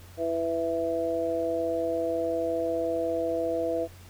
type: harmonic tone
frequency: 165.6 Hz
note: E3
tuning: 8 cents sharp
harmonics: 2 / 3 / 4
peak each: -32 / -29 / -29 dBFS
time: 0.17-3.88 s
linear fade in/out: 50 ms
effects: added 90 Hz sine -47 dBFS peak until 4.09 s + pink hiss -53 dBFS RMS until 4.09 s